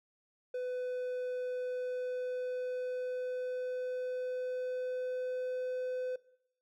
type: tone with pitch glide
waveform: triangle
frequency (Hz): 501 to 506.5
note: B4 to B4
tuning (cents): +25 to +44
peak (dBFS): -32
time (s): 0.54-6.16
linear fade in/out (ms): 5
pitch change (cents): +19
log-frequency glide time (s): 1.53-5.65
effects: noise-tail reverb RT60 0.7 s tail -20 dB re dry

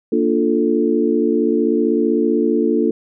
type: chord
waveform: sine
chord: Bb major seventh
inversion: none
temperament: equal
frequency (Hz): 233.1 / 293.7 / 349.2 / 440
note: Bb3 / D4 / F4 / A4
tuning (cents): 0 / 0 / 0 / 0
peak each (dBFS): -19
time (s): 0.12-2.91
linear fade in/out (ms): 5
effects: none

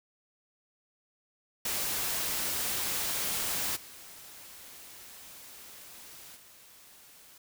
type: noise with level steps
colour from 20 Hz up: white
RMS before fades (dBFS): -32 / -49 / -55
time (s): 1.65-7.38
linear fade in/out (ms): 5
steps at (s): 3.75 / 6.35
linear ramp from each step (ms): 20
effects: none

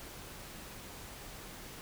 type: silence
effects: pink hiss -48 dBFS RMS until 1.81 s

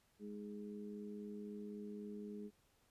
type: harmonic tone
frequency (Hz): 103.83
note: G#2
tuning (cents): 0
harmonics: 2 / 3 / 4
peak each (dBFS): -47 / -56 / -51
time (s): 0.19-2.51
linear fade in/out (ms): 50
effects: pink hiss -75 dBFS RMS until 2.9 s + resampled to 32000 Hz

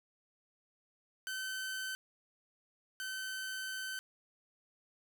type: tone pair in turn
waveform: sawtooth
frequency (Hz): 1532 / 1532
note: G6 / G6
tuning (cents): -40 / -40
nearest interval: unison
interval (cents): 0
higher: neither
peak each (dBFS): -34 / -35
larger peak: first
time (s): 1.27-1.95 / 3-3.99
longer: second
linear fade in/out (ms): 0
effects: 10-bit

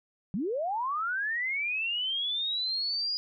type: linear sweep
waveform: sine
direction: up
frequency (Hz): 164.81 to 4922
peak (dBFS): -28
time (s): 0.34-3.17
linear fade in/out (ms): 0
effects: none

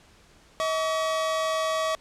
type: tone pair together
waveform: 45% pulse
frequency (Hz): 637.6 / 1136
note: D#5 / C#6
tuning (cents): +42 / +42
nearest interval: minor seventh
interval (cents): 1000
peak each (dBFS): -26 / -28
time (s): 0.6-1.95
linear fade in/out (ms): 0
effects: pink hiss -56 dBFS RMS until 2 s + low-pass 8000 Hz 12 dB/octave

